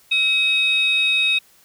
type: tone pair together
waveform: sine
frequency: 2555 / 3749 Hz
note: D#7 / A#7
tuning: +45 / +9 cents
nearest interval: perfect fifth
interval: 664 cents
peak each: -16 / -18 dBFS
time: 0.11-1.39 s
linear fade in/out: 10 ms
effects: tanh soft clip ceiling -10 dBFS + white hiss -54 dBFS RMS until 1.64 s